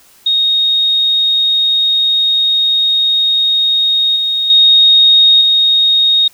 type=tone with level steps; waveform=sine; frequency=3729 Hz; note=A#7; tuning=in tune; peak=-9 / -12 / -4 / -7 dBFS; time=0.26-6.28 s; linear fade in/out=5 ms; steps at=4.16 / 4.5 / 5.41 s; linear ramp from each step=2 ms; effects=white hiss -46 dBFS RMS until 6.33 s